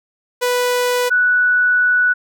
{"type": "tone pair in turn", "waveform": ["sawtooth", "sine"], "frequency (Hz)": [493.2, 1477.9], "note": ["B4", "F#6"], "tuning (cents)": [-2, -2], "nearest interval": "octave + perfect fifth", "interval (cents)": 1900, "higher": "second", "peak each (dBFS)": -11, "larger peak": "neither", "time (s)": [[0.41, 1.1], [1.1, 2.14]], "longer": "second", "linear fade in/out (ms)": 20, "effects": []}